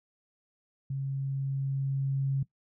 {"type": "tone with level ramp", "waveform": "sine", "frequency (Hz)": 136.3, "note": "C#3", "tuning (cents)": -29, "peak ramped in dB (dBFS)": [-30, -25], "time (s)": [0.9, 2.43], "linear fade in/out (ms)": 5, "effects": ["noise-tail reverb RT60 0.1 s tail -18 dB re dry"]}